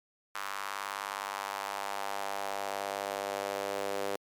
sawtooth tone with high-pass filter sweep, 99.5 Hz, G2, 26 cents sharp, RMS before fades -36 dBFS, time 0.35-4.16 s, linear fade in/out 0 ms, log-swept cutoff 1200 to 480 Hz, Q 2.3, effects MP3 96 kbps

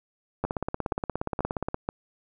two click trains, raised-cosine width 1 ms, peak -14 / -13 dBFS, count 23 / 4, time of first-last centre 0.45-1.744 / 0.44-1.889 s, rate 17 / 2.07 Hz, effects none

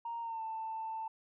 sine tone with pitch glide, 931 to 888.4 Hz, A#5 to A5, -2 to +16 cents, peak -36 dBFS, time 0.05-1.08 s, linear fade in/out 5 ms, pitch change -82 cents, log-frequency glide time 0.21-0.42 s, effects tanh soft clip ceiling -32 dBFS

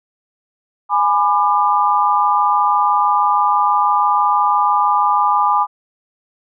sine chord, G# diminished, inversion none, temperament just, 830.6 / 996.7 / 1196.1 Hz, G#5 / B5 / D6, 0 / +16 / +31 cents, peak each -16 dBFS, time 0.89-5.67 s, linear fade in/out 50 ms, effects none

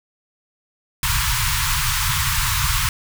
pink band-stop noise, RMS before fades -20 dBFS, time 1.03-2.89 s, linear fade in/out 2 ms, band 150 to 910 Hz, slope 96 dB/octave, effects none

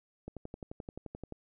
click train, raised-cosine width 2 ms, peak -28 dBFS, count 13, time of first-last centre 0.28-1.323 s, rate 11.5 Hz, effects none

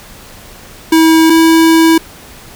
square tone pair in turn, 322.6 / 325.8 Hz, E4 / E4, -37 / -20 cents, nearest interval unison, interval 17 cents, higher second, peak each -5 dBFS, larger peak neither, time 0.92-1.3 / 1.3-1.98 s, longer second, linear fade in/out 5 ms, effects pink hiss -35 dBFS RMS until 2.55 s

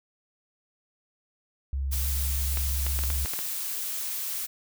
sine tone, 68 Hz, C#2, 33 cents flat, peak -26 dBFS, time 1.73-3.25 s, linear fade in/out 0 ms
blue noise, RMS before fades -32 dBFS, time 1.91-4.47 s, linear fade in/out 20 ms
clicks, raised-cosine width 0.3 ms, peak -18 dBFS, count 8, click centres 2.573 / 2.866 / 2.99 / 3.037 / 3.103 / 3.259 / 3.336 / 3.39 s
effects none

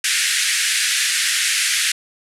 pink band-pass noise, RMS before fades -19 dBFS, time 0.04-1.92 s, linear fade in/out 5 ms, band 1600 to 11000 Hz, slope 48 dB/octave, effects none

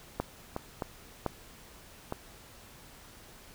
clicks, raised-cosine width 1 ms, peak -15 / -19 / -18 / -15 / -19 dBFS, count 5, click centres 0.2 / 0.564 / 0.822 / 1.263 / 2.124 s, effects pink hiss -53 dBFS RMS until 3.54 s

